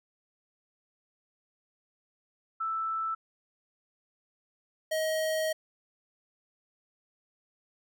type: tone pair in turn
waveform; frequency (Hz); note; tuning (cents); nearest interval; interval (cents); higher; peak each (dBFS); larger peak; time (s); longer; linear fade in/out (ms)
sine / square; 1321 / 631.4; E6 / D#5; +3 / +25; octave + minor second; 1278; first; -29 / -28; second; 2.6-3.15 / 4.91-5.53; second; 10
effects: none